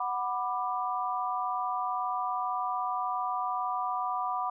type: chord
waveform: sine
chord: B minor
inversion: second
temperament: just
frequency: 740.8 / 987.8 / 1185.3 Hz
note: F#5 / B5 / D6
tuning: +2 / 0 / +16 cents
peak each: -33 dBFS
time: 0-4.5 s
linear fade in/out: 5 ms
effects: none